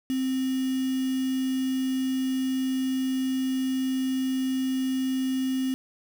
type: tone with quantisation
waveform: sine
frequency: 261.6 Hz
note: C4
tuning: in tune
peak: -24 dBFS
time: 0.1-5.74 s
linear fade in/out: 0 ms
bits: 6
effects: none